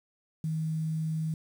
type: tone with quantisation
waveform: sine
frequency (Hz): 158.4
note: D#3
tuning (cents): +31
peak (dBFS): -28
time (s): 0.44-1.34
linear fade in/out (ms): 2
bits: 9
effects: none